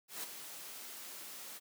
white noise with ADSR envelope, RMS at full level -40 dBFS, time 0.08-1.6 s, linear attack 150 ms, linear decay 18 ms, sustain -8 dB, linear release 34 ms, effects high-pass 200 Hz 12 dB/octave

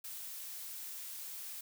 blue noise, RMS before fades -45 dBFS, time 0.04-1.61 s, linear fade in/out 5 ms, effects none

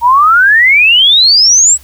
sine exponential sweep, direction up, 920 to 7960 Hz, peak -3 dBFS, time 0.01-1.78 s, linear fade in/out 50 ms, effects added 68 Hz sine -38 dBFS peak until 1.83 s + white hiss -42 dBFS RMS until 1.83 s

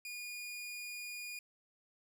sawtooth tone, 2440 Hz, D#7, 34 cents flat, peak -39 dBFS, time 0.05-1.39 s, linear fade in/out 2 ms, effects none

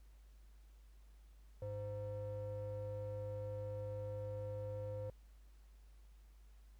triangle ring-modulated tone, 207.7 Hz, G#3, in tune, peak -36 dBFS, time 1.62-5.1 s, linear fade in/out 2 ms, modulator 310 Hz, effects added 51 Hz sine -58 dBFS peak until 6.79 s + pink hiss -75 dBFS RMS until 6.79 s

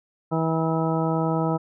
harmonic tone, 161.8 Hz, E3, 32 cents flat, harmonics 1 / 2 / 3 / 4 / 5 / 6 / 8, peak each -24 / -27 / -29 / -30 / -31 / -32 / -33 dBFS, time 0.31-1.58 s, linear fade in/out 20 ms, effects none

